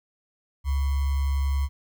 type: tone with sample-and-hold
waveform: sine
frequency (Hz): 69.3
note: C#2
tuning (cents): 0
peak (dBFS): -21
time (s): 0.64-1.69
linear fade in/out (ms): 50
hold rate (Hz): 1050
effects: none

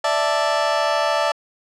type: chord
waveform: 30% pulse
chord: D suspended second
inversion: none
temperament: just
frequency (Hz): 587.3 / 660.7 / 881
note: D5 / E5 / A5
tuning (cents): 0 / +4 / +2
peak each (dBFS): -19 / -19 / -20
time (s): 0.04-1.32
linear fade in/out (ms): 5
effects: low-pass 6000 Hz 12 dB/octave

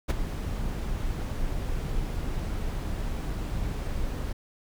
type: noise with ADSR envelope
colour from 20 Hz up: brown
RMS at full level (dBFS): -18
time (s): 0.08-4.33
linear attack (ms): 24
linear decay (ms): 15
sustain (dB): -12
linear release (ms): 7
effects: none

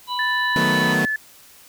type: harmonic tone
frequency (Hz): 989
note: B5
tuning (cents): +2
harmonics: 1 / 3 / 4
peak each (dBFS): -24 / -33 / -29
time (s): 0.07-0.96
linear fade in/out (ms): 50
type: tone with pitch glide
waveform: sine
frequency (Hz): 1760 to 1733.8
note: A6 to A6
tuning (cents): 0 to -26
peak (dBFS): -20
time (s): 0.19-1.16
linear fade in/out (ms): 2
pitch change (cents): -26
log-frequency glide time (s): 0.37-0.94
type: chord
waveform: sawtooth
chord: B dominant seventh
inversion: first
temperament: equal with one note detuned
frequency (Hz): 154.85 / 185 / 220 / 246.9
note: D#3 / F#3 / A3 / B3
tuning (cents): -8 / 0 / 0 / 0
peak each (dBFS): -21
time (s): 0.56-1.05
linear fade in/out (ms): 0
effects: white hiss -48 dBFS RMS until 1.68 s

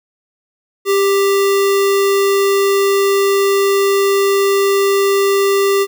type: tone with sample-and-hold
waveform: sine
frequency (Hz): 396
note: G4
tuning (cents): +18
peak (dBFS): -10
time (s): 0.85-5.87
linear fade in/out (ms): 50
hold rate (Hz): 1575
effects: none

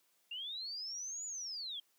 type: linear two-way sweep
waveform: sine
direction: up then down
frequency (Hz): 2744 to 7000 to 3158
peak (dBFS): -40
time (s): 0.31-1.8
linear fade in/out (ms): 5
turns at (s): 1.25
effects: white hiss -74 dBFS RMS until 1.98 s + high-pass 200 Hz 12 dB/octave

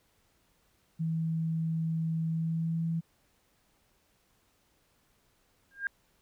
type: tone with pitch glide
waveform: sine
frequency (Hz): 162.2 to 164.84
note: E3 to E3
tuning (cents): -28 to 0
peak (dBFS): -28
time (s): 0.99-3.01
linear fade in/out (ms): 20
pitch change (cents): +28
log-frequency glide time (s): 2.28-2.84
type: tone with exponential growth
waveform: sine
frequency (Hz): 1609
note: G6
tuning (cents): +45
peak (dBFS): -25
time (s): 5.71-5.87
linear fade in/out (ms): 1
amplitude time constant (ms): 34
effects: pink hiss -70 dBFS RMS until 6.21 s

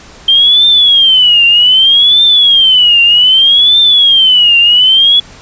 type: tone with vibrato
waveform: sine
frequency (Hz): 3153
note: G7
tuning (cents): +9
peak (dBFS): -3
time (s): 0.28-5.2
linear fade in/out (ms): 5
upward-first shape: triangle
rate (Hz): 0.64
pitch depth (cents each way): 230
effects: pink hiss -35 dBFS RMS until 5.41 s + resampled to 16000 Hz

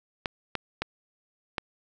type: clicks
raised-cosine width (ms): 0.3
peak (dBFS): -12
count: 4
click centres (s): 0.258 / 0.553 / 0.82 / 1.582
effects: none

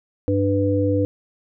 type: harmonic tone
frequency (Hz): 99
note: G2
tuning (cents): +18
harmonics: 1 / 3 / 5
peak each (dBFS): -21 / -21 / -21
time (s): 0.28-1.05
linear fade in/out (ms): 0
effects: none

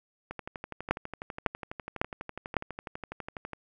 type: two click trains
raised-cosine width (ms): 0.5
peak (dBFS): -9 / -22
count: 4 / 40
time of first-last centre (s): 0.91-2.567 / 0.31-3.533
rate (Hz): 1.81 / 12.1
effects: none

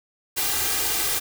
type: noise with comb filter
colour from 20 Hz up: white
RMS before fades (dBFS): -24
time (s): 0.36-1.2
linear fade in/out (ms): 20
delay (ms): 2.5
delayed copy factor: +0.7
effects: none

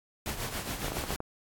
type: noise with tremolo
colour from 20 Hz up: pink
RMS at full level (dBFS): -33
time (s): 0.26-1.16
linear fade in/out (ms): 0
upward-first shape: triangle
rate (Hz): 7.2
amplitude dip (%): 65
type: clicks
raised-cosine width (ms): 1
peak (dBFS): -20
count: 7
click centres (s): 0.845 / 0.882 / 0.92 / 0.97 / 1.039 / 1.106 / 1.204
effects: AAC 64 kbps

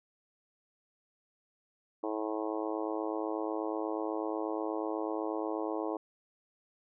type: harmonic tone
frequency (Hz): 108.2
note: A2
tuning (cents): -29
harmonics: 3 / 4 / 5 / 6 / 7 / 8 / 9 / 10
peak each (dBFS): -36 / -38 / -40 / -42 / -43 / -44 / -45 / -46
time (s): 2.03-5.97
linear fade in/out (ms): 5
effects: none

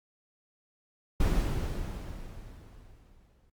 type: noise with exponential decay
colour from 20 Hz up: brown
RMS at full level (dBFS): -24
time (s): 1.2-3.5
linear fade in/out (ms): 5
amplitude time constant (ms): 500
effects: Opus 48 kbps

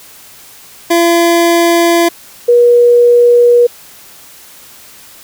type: tone pair in turn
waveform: 25% pulse / sine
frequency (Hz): 340 / 480.8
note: F4 / B4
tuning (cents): -46 / -46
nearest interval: tritone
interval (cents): 600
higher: second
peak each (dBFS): -3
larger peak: neither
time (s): 0.9-2.09 / 2.48-3.67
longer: neither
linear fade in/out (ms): 10
effects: white hiss -37 dBFS RMS until 5.23 s

